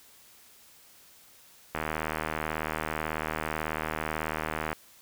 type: click train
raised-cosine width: 0.5 ms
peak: -15 dBFS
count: 234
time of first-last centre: 1.75-4.73 s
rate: 78.2 Hz
effects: white hiss -56 dBFS RMS until 5.01 s